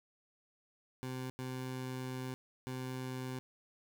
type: tone bursts at uneven times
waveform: 20% pulse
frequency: 128.8 Hz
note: C3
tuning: 27 cents flat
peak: -34 dBFS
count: 3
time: 1.03-1.3 / 1.39-2.34 / 2.67-3.39 s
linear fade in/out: 0 ms
effects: none